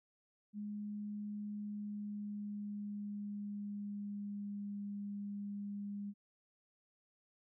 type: tone with pitch glide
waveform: sine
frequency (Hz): 207.7 to 202.8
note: G#3 to G#3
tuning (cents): 0 to -41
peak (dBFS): -40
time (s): 0.53-6.14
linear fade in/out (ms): 50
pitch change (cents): -41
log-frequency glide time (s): 1.54-4.84
effects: none